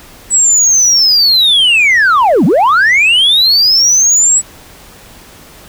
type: linear two-way sweep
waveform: sine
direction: down then up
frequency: 7902 to 146.83 to 7902 Hz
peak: -3 dBFS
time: 0.3-4.42 s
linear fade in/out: 50 ms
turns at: 2.45 s
effects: tanh soft clip ceiling -4 dBFS + pink hiss -37 dBFS RMS until 5.68 s